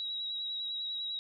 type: tone with vibrato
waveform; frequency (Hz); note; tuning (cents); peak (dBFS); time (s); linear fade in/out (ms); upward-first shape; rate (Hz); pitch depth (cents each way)
sine; 3859; B7; -41; -34; 0-1.19; 0; sine; 10; 23
effects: none